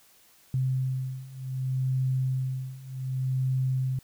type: beating tone pair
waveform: sine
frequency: 130 / 130.66 Hz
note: C3 / C3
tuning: -11 / -2 cents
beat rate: 0.66 Hz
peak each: -30 / -28 dBFS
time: 0.54-3.99 s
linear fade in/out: 2 ms
effects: white hiss -59 dBFS RMS until 4.03 s